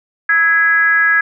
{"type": "tone with frequency modulation", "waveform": "sine", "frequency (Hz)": 1661.2, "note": "G#6", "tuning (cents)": 0, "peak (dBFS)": -9, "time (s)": [0.29, 1.21], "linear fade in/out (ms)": 5, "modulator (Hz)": 358, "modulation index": 0.61, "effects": []}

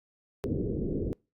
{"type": "low-pass noise", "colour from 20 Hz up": "white", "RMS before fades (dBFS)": -31, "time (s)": [0.44, 1.13], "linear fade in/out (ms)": 0, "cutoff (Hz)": 450, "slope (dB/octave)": 48, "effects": ["noise-tail reverb RT60 0.3 s tail -26 dB re dry", "AAC 48 kbps"]}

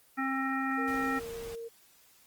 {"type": "harmonic tone", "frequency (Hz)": 267.1, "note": "C4", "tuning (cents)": 36, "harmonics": [1, 3, 5, 7, 9], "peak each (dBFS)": [-32, -37, -34, -35, -45], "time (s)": [0.17, 1.2], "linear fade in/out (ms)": 20}
{"type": "tone with pitch glide", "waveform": "sine", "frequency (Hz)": [466.2, 461.4], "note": ["A#4", "A#4"], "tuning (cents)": [0, -18], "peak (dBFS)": -38, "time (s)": [0.77, 1.69], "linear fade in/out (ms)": 20, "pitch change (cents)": -18, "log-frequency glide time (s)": [1.03, 1.32]}
{"type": "noise", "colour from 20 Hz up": "pink", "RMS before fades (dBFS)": -47, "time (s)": [0.88, 1.55], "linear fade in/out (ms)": 0}
{"effects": ["white hiss -62 dBFS RMS until 2.26 s", "Opus 24 kbps"]}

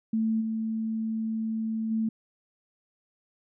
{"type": "tone with level steps", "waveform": "sine", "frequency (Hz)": 221.9, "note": "A3", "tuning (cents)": 15, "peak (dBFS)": [-23, -27, -24], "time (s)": [0.13, 2.09], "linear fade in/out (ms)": 5, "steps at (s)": [0.4, 1.9], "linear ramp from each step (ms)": 20, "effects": []}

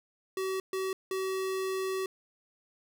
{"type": "tone bursts at uneven times", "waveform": "square", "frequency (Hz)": 380, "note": "F#4", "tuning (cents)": 46, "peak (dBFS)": -31, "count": 3, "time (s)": [[0.37, 0.6], [0.73, 0.93], [1.11, 2.06]], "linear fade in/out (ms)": 2, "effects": []}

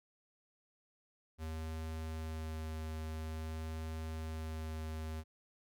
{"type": "tone with vibrato", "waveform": "square", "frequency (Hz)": 79.4, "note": "D#2", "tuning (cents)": 36, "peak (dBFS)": -40, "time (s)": [1.38, 5.24], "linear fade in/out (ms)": 50, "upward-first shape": "sine", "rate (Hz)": 0.49, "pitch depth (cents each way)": 9, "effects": []}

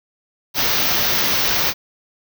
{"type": "band-stop noise", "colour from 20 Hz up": "white", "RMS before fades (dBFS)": -18, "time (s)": [0.54, 1.74], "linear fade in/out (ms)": 50, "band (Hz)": [6300, 14000], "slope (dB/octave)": 96, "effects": []}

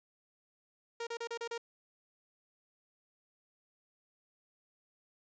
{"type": "tone bursts", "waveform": "sawtooth", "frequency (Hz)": 466.2, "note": "A#4", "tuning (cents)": 0, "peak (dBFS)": -33, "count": 6, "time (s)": [1, 1.579], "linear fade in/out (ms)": 5, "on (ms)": 69, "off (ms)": 33, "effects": ["resampled to 16000 Hz"]}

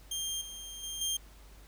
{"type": "tone with level steps", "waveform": "20% pulse", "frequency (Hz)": 3191, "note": "G7", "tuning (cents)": 30, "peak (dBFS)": [-28, -37, -32, -25], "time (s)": [0.11, 1.17], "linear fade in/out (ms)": 5, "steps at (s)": [0.41, 0.83, 1.01], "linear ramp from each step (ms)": 5, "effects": ["added 50 Hz sine -52 dBFS peak until 1.67 s", "pink hiss -59 dBFS RMS until 1.67 s"]}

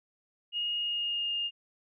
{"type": "tone with pitch glide", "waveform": "sine", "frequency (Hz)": [2863, 2827], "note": ["F7", "F7"], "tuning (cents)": [42, 20], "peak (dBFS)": -29, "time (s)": [0.52, 1.51], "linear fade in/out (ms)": 50, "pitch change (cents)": -22, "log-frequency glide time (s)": [0.78, 1.35], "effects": []}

